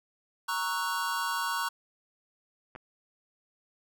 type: chord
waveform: square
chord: F# dominant seventh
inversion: first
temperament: equal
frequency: 932.3 / 1108.7 / 1318.5 / 1480 Hz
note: A#5 / C#6 / E6 / F#6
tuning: 0 / 0 / 0 / 0 cents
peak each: -35 / -34 / -40 / -35 dBFS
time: 0.48-1.69 s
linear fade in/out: 10 ms
type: clicks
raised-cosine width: 0.5 ms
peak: -30 dBFS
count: 2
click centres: 2.752 / 2.76 s
effects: none